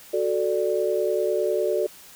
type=chord; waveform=sine; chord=D major; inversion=first; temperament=equal; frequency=370 / 440 / 587.3 Hz; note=F#4 / A4 / D5; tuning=0 / 0 / 0 cents; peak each=-25 dBFS; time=0.13-1.87 s; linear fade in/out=10 ms; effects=white hiss -47 dBFS RMS until 2.15 s